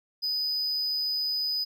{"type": "tone", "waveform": "triangle", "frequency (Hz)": 4987, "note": "D#8", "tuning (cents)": 3, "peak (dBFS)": -25, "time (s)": [0.22, 1.65], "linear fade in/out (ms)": 20, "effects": []}